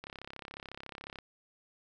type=click train; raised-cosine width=0.3 ms; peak=-27 dBFS; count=40; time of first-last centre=0.04-1.187 s; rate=34 Hz; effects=none